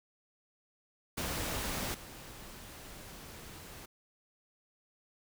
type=noise with level steps; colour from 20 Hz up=pink; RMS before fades=-36 / -49 dBFS; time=1.17-3.86 s; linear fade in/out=10 ms; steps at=1.94 s; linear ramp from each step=5 ms; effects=none